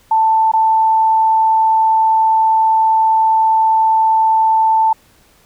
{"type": "tone with dropouts", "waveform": "sine", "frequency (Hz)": 885, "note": "A5", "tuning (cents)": 10, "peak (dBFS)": -9, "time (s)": [0.11, 4.93], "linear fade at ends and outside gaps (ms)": 5, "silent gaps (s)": [0.517, 0.535], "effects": ["pink hiss -51 dBFS RMS until 5.45 s"]}